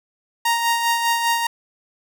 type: tone with tremolo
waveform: sawtooth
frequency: 932.3 Hz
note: A#5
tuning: in tune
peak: -12 dBFS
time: 0.45-1.47 s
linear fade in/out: 5 ms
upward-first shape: sine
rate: 5 Hz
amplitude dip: 45%
effects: none